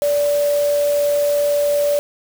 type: tone in noise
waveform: sine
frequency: 580 Hz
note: D5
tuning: 22 cents flat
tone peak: -14 dBFS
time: 0.02-1.99 s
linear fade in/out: 0 ms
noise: white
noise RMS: -31 dBFS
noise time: 0.02-1.99 s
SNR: +14 dB
effects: none